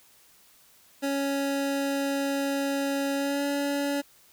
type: tone with pitch glide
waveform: 25% pulse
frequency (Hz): 277.8 to 283.5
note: C#4 to C#4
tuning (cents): +4 to +39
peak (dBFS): -22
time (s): 1.02-4.02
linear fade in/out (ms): 20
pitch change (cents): +35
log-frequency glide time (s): 3.15-3.44
effects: white hiss -58 dBFS RMS until 4.32 s